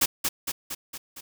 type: noise with echo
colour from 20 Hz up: white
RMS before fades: -21 dBFS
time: 0.01-0.06 s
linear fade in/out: 10 ms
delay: 230 ms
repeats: 5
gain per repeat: -4 dB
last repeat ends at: 1.21 s
effects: none